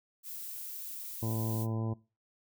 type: noise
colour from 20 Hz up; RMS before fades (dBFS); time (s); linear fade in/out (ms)
violet; -42; 0.23-1.67; 50
type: harmonic tone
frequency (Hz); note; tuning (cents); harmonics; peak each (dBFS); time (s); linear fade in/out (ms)
111.8; A2; +28; 1 / 2 / 3 / 4 / 5 / 6 / 7 / 8 / 9; -32 / -38 / -41 / -45 / -48 / -51 / -51 / -53 / -50; 1.22-1.94; 10
effects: noise-tail reverb RT60 0.3 s tail -20 dB re dry